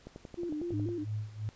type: click train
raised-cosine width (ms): 2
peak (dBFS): -30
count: 10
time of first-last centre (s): 0.07-0.888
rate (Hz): 11
type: tone with vibrato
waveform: sine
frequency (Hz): 323.3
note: E4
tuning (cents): -34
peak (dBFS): -33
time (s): 0.37-1.05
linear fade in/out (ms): 20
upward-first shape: square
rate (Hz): 4.1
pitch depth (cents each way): 120
type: tone with tremolo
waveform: sine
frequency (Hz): 106.7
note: G#2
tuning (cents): +47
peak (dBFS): -31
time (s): 0.72-1.49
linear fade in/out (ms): 0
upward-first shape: sine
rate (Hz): 2.9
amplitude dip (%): 85
effects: pink hiss -60 dBFS RMS until 1.55 s + resampled to 16000 Hz